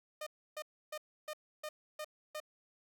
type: tone bursts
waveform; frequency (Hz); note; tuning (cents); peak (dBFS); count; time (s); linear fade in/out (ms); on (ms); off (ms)
sawtooth; 610; D#5; -34; -36; 7; 0.21-2.402; 5; 56; 300
effects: none